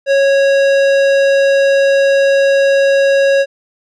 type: tone with tanh clipping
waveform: sine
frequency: 551 Hz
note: C#5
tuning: 11 cents flat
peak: -10 dBFS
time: 0.06-3.46 s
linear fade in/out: 50 ms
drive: 16 dB
effects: none